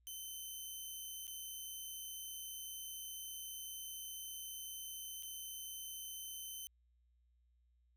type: tone with dropouts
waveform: 10% pulse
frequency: 3067 Hz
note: G7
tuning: 38 cents flat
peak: -37 dBFS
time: 0.07-6.67 s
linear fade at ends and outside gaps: 0 ms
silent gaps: 1.269-1.278 / 5.225-5.232 s
effects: added 60 Hz sine -70 dBFS peak until 7.96 s